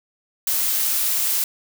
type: noise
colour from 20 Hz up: blue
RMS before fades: -21 dBFS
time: 0.47-1.44 s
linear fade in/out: 2 ms
effects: none